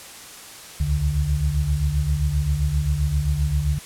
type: tone cluster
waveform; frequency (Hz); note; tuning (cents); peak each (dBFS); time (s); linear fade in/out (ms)
sine; 67.9 / 75.5 / 146.4; C#2 / D2 / D3; -35 / +48 / -5; -23; 0.8-3.79; 5
effects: white hiss -40 dBFS RMS until 3.85 s + low-pass 11000 Hz 12 dB/octave